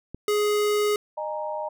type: click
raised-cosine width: 3 ms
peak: -22 dBFS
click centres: 0.146 s
type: tone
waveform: square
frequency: 417.5 Hz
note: G#4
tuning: 9 cents sharp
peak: -21 dBFS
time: 0.28-0.96 s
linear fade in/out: 2 ms
type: chord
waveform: sine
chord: D# suspended fourth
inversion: none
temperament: equal with one note detuned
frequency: 611.9 / 830.6 / 932.3 Hz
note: D#5 / G#5 / A#5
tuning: -29 / 0 / 0 cents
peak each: -30 / -35 / -32 dBFS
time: 1.17-1.69 s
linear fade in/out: 10 ms
effects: none